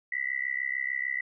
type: tone with amplitude modulation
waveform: sine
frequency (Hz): 1975.5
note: B6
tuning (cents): 0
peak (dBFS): -24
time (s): 0.12-1.21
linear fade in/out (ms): 5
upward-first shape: sine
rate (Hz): 66.7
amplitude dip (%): 100
effects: none

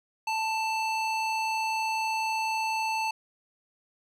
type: tone with band-pass filter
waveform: square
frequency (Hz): 884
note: A5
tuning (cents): +8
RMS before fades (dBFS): -29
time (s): 0.27-3.11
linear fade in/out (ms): 5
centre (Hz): 2300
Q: 0.7
effects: none

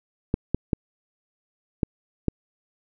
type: clicks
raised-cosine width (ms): 3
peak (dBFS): -8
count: 5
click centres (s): 0.341 / 0.546 / 0.732 / 1.832 / 2.283
effects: none

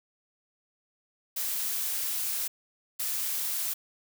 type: noise bursts at uneven times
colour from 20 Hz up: blue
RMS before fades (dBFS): -31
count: 2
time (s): 1.36-2.48 / 2.99-3.74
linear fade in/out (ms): 10
effects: none

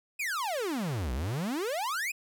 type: exponential two-way sweep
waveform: 45% pulse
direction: down then up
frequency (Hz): 2600 to 58.27 to 2600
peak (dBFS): -30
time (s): 0.19-2.12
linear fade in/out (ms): 10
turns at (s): 1.13
effects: none

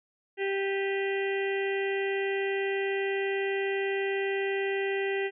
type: harmonic tone with a mistuned harmonic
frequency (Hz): 392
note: G4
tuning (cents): 0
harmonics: 1 / 2 / 4 / 5 / 6 / 7 / 8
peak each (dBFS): -28 / -39 / -40 / -35 / -42 / -41 / -46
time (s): 0.37-5.31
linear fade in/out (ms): 50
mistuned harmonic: 6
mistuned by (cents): +71
effects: none

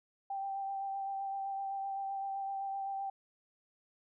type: tone with vibrato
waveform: sine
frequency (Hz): 784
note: G5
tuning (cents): 0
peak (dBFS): -35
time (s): 0.3-3.1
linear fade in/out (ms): 5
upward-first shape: sine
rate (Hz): 7.8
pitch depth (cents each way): 16
effects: none

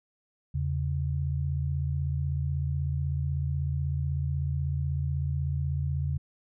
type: tone pair together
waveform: sine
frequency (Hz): 82.41 / 138.59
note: E2 / C#3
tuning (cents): 0 / 0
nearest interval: major sixth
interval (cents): 900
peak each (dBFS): -29 / -29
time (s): 0.54-6.18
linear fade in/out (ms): 10
effects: none

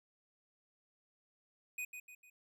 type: tone with echo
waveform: square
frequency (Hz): 2489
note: D#7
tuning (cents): 0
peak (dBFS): -39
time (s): 1.78-1.85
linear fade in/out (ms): 5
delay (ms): 150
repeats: 3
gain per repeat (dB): -7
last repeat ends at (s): 2.3
effects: none

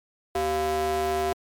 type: ring-modulated tone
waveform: square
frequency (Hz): 155.5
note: D#3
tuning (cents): -1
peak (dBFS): -21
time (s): 0.35-1.33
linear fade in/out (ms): 5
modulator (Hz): 542
effects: MP3 96 kbps

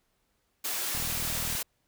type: high-pass noise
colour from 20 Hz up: white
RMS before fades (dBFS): -32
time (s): 0.64-1.63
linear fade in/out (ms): 10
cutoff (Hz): 290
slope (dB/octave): 12
type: click train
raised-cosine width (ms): 5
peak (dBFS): -28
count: 25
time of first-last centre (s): 0.95-1.552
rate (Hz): 39.9
effects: pink hiss -74 dBFS RMS until 1.87 s

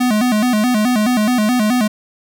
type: tone with vibrato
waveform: square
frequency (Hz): 230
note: A#3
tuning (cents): -23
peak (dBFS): -13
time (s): 0-1.88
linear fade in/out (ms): 10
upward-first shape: square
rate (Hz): 4.7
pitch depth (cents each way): 140
effects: none

